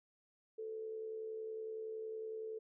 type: tone with amplitude modulation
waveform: sine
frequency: 440 Hz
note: A4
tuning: in tune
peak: -39 dBFS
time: 0.58-2.59 s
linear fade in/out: 10 ms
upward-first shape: sine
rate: 70.8 Hz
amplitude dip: 45%
effects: none